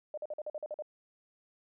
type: tone bursts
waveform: sine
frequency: 604 Hz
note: D5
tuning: 48 cents sharp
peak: -35 dBFS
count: 9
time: 0.14-0.823 s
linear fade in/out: 2 ms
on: 35 ms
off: 46 ms
effects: none